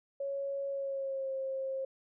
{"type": "tone with pitch glide", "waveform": "sine", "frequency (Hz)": [554.4, 533.7], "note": ["C#5", "C5"], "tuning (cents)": [0, 34], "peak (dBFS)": -33, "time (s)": [0.2, 1.85], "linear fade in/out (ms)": 5, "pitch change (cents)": -66, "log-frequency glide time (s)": [0.69, 1.32], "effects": []}